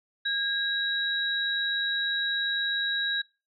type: tone pair together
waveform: sine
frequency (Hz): 1630 / 3867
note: G#6 / B7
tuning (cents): -33 / -37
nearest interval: octave + minor third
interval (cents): 1496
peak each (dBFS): -28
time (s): 0.25-3.22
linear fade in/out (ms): 10
effects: noise-tail reverb RT60 0.3 s tail -22 dB re dry